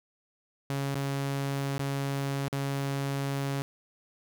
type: tone with dropouts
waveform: sawtooth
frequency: 138.59 Hz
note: C#3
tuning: in tune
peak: -25 dBFS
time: 0.7-3.62 s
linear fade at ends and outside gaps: 0 ms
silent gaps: 0.944-0.955 / 1.78-1.794 / 2.483-2.528 s
effects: none